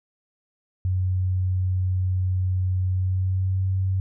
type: tone with pitch glide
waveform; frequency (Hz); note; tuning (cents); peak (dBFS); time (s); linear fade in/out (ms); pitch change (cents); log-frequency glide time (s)
sine; 92.5 to 94.72; F#2 to F#2; 0 to +41; -20; 0.85-4; 0; +41; 2.88-3.65
effects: none